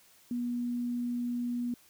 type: tone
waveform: sine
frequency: 241.9 Hz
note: B3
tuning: 36 cents flat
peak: -30 dBFS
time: 0.31-1.74 s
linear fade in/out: 2 ms
effects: white hiss -61 dBFS RMS until 1.89 s